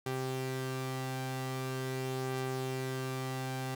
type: tone pair together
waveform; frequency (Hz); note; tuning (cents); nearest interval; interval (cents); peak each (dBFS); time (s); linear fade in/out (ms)
sawtooth; 130.81 / 392; C3 / G4; 0 / 0; octave + perfect fifth; 1900; -32 / -35; 0.06-3.75; 5
effects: none